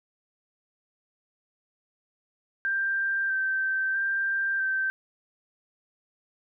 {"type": "tone with vibrato", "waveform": "sine", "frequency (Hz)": 1568, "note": "G6", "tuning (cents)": 0, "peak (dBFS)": -24, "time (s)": [2.65, 4.9], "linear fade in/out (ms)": 0, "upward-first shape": "square", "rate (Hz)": 0.77, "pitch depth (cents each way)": 15, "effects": []}